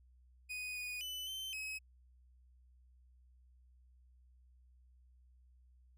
40% pulse tone with pitch steps, 2487 / 2471 / 3000 / 3087 / 2554 Hz, D#7 / D#7 / F#7 / G7 / D#7, -1 / -13 / +23 / -27 / +45 cents, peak -40 dBFS, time 0.49-1.79 s, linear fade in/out 20 ms, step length 260 ms, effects added 62 Hz sine -62 dBFS peak until 5.97 s

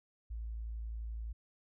sine tone, 55.8 Hz, A1, 25 cents sharp, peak -38 dBFS, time 0.3-1.33 s, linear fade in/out 10 ms, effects none

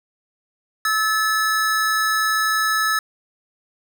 square tone pair together, 1300 / 1731 Hz, E6 / A6, -24 / -29 cents, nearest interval perfect fourth, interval 495 cents, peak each -21 dBFS, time 0.85-2.99 s, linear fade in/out 2 ms, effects none

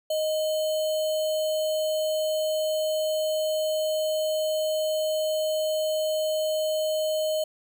sine tone with sample-and-hold, 622.3 Hz, D#5, in tune, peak -23 dBFS, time 0.1-7.44 s, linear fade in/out 5 ms, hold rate 3675 Hz, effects none

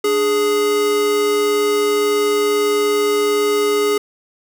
square tone pair together, 293.7 / 415.3 Hz, D4 / G#4, 0 / 0 cents, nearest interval tritone, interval 600 cents, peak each -27 / -15 dBFS, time 0.04-3.98 s, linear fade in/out 5 ms, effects none

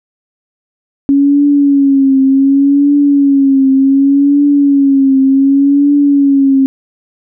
sine tone with vibrato, 277.2 Hz, C#4, in tune, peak -5 dBFS, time 1.09-6.66 s, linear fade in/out 0 ms, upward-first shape triangle, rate 0.67 Hz, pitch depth 69 cents each way, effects none

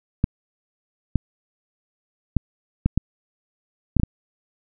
clicks, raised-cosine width 5 ms, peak -5 dBFS, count 8, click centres 0.241 / 1.157 / 2.367 / 2.86 / 2.976 / 3.967 / 3.998 / 4.034 s, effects none

